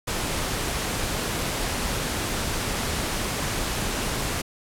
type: noise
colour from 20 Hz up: pink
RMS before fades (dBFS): -27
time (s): 0.07-4.42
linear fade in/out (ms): 10
effects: low-pass 12000 Hz 12 dB/octave